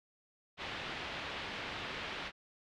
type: low-pass noise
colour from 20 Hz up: white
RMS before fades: -42 dBFS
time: 0.57-2.32 s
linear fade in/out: 50 ms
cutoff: 3400 Hz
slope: 24 dB/octave
effects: none